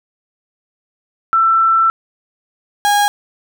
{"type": "tone pair in turn", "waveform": ["sine", "35% pulse"], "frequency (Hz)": [1336, 820.5], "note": ["E6", "G#5"], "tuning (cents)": [23, -21], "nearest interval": "minor sixth", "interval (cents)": 844, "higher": "first", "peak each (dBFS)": -9, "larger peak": "neither", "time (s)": [[1.33, 1.9], [2.85, 3.08]], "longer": "first", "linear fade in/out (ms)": 0, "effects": []}